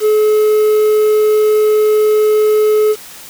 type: tone with quantisation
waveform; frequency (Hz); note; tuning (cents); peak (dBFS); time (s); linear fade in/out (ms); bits
triangle; 427.6; A4; -49; -6; 0-2.96; 50; 5
effects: white hiss -34 dBFS RMS until 3.29 s